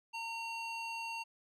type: tone with band-pass filter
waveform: square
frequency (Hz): 915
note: A#5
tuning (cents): -32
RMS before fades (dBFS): -41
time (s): 0.13-1.24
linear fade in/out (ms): 20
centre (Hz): 2600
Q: 1.1
effects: none